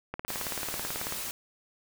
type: click train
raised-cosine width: 0.5 ms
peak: -19 dBFS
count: 19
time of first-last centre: 0.14-1.124 s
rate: 18.3 Hz
type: noise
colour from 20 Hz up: white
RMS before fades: -36 dBFS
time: 0.28-1.31 s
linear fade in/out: 0 ms
effects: none